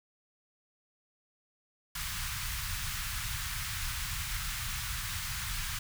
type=band-stop noise; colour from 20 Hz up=pink; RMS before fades=-36 dBFS; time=1.95-5.79 s; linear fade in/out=5 ms; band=130 to 1200 Hz; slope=24 dB/octave; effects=none